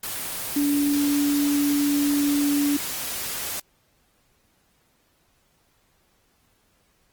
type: tone in noise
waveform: sine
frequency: 287.9 Hz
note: D4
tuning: 34 cents flat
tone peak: -19 dBFS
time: 0.56-2.77 s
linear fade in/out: 5 ms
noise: white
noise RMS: -30 dBFS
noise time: 0.03-3.6 s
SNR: +8 dB
effects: pink hiss -65 dBFS RMS until 7.12 s + Opus 24 kbps